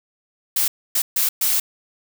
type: noise bursts at uneven times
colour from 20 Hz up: blue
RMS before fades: -19 dBFS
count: 4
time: 0.56-0.68 / 0.95-1.02 / 1.16-1.29 / 1.41-1.6 s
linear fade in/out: 5 ms
effects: none